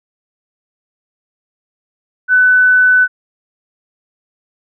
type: tone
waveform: sine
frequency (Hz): 1500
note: F#6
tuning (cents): +23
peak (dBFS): -6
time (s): 2.28-3.08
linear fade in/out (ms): 50
effects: none